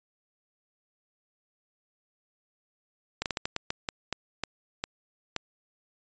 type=slowing click train; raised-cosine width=0.2 ms; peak=-12 dBFS; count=12; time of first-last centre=3.22-5.363 s; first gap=38 ms; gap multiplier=1.3; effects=resampled to 16000 Hz